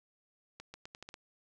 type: accelerating click train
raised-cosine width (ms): 0.2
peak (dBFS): -29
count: 7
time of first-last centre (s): 0.6-1.141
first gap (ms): 140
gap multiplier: 0.82
effects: none